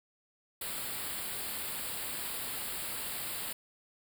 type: band-stop noise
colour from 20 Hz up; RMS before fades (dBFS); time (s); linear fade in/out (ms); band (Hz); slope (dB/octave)
white; -38; 0.61-3.53; 5; 4900 to 7500; 96
effects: none